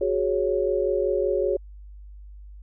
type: chord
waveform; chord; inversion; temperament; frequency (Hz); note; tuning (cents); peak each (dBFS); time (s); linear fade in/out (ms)
sine; F# suspended second; none; equal; 370 / 415.3 / 554.4; F#4 / G#4 / C#5; 0 / 0 / 0; -25; 0.01-1.57; 5
effects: added 50 Hz sine -40 dBFS peak until 2.62 s